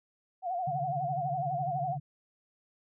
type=tone with vibrato; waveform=sine; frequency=720 Hz; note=F#5; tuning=47 cents flat; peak=-30 dBFS; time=0.42-1.98 s; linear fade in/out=50 ms; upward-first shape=sine; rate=12 Hz; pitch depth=91 cents each way
type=tone with tremolo; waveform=sine; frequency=143.3 Hz; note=D3; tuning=42 cents flat; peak=-31 dBFS; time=0.67-2 s; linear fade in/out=5 ms; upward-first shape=triangle; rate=14 Hz; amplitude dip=100%
effects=none